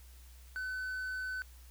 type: tone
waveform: triangle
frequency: 1512 Hz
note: F#6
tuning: 37 cents sharp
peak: -34 dBFS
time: 0.56-1.42 s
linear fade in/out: 0 ms
effects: added 62 Hz sine -52 dBFS peak until 1.7 s + white hiss -62 dBFS RMS until 1.7 s